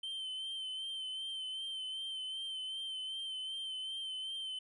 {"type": "tone with vibrato", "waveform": "triangle", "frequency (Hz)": 3097, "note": "G7", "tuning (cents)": -22, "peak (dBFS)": -37, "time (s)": [0.03, 4.59], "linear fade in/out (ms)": 5, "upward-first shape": "sine", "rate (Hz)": 2.6, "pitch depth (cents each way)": 33, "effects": ["resampled to 24000 Hz"]}